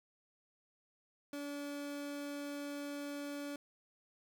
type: tone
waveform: 30% pulse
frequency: 287.1 Hz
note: D4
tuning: 39 cents flat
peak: -38 dBFS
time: 1.33-3.56 s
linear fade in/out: 2 ms
effects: none